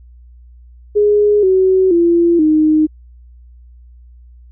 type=tone with pitch steps; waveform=sine; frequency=415.3 / 376.5 / 341.2 / 309.3 Hz; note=G#4 / F#4 / F4 / D#4; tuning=0 / +30 / -40 / -10 cents; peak=-8 dBFS; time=0.95-2.87 s; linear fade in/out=20 ms; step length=480 ms; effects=added 60 Hz sine -38 dBFS peak until 4.51 s